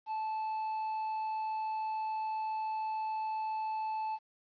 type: tone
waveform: triangle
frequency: 873 Hz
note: A5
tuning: 14 cents flat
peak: -31 dBFS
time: 0.06-4.19 s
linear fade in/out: 50 ms
effects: resampled to 11025 Hz + 11-bit